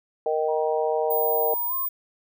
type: harmonic tone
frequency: 155.56 Hz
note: D#3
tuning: in tune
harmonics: 3 / 4 / 5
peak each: -24 / -26 / -28 dBFS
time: 0.26-1.54 s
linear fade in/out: 2 ms
type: tone with pitch glide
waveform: sine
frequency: 951 to 1067.5 Hz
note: A#5 to C6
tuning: +34 to +34 cents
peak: -33 dBFS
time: 0.48-1.86 s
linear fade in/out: 10 ms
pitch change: +200 cents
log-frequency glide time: 1.68-1.74 s
type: tone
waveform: sine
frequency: 15020 Hz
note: A#9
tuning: 12 cents sharp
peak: -24 dBFS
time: 1.1-1.89 s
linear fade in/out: 10 ms
effects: none